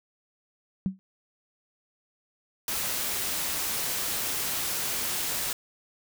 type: tone with exponential decay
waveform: sine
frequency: 190 Hz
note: F#3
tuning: 46 cents sharp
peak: -20 dBFS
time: 0.86-0.99 s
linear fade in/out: 0 ms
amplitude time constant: 27 ms
type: noise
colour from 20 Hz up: white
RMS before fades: -30 dBFS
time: 2.68-5.53 s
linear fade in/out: 2 ms
effects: none